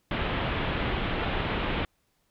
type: low-pass noise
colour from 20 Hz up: pink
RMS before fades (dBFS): -29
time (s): 0.11-1.85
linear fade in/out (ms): 2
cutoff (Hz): 3500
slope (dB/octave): 48
effects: pink hiss -72 dBFS RMS until 2.3 s